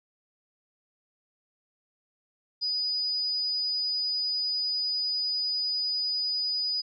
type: tone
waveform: sine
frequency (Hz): 4955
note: D#8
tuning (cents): -8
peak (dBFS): -26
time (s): 2.61-6.82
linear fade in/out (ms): 20
effects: none